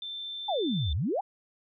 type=tone; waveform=sine; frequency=3553 Hz; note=A7; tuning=16 cents sharp; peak=-35 dBFS; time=0.02-0.93 s; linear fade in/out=2 ms
type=exponential two-way sweep; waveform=sine; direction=down then up; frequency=880 to 67.7 to 880 Hz; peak=-26 dBFS; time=0.48-1.21 s; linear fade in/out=10 ms; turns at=0.93 s
effects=none